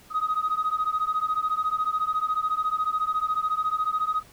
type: beating tone pair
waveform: sine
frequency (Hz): 1250 / 1264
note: D#6 / D#6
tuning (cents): +8 / +27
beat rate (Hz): 14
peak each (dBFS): -25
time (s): 0.1-4.23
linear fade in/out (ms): 50
effects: tanh soft clip ceiling -18 dBFS + pink hiss -53 dBFS RMS until 4.32 s